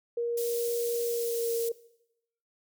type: tone with pitch glide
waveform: sine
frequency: 471.6 to 463.5 Hz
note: A#4 to A#4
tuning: +20 to -10 cents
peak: -27 dBFS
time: 0.17-1.72 s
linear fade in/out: 5 ms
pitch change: -30 cents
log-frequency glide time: 1.05-1.55 s
type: high-pass noise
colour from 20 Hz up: white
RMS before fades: -38 dBFS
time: 0.37-1.69 s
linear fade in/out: 5 ms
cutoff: 5000 Hz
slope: 12 dB/octave
effects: noise-tail reverb RT60 0.8 s tail -19 dB re dry